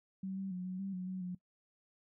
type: tone with pitch steps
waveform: sine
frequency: 190.8 / 193.1 / 181.6 / 184.7 / 194.9 / 183 / 186.5 / 180.2 Hz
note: G3 / G3 / F#3 / F#3 / G3 / F#3 / F#3 / F#3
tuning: -47 / -26 / -32 / -3 / -10 / -19 / +14 / -45 cents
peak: -37 dBFS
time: 0.23-1.35 s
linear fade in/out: 5 ms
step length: 140 ms
effects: noise-tail reverb RT60 0.1 s tail -20 dB re dry